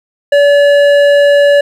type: tone with hard clipping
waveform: sine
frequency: 573 Hz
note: D5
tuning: 43 cents flat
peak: -6 dBFS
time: 0.32-1.61 s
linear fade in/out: 5 ms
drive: 10 dB
effects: none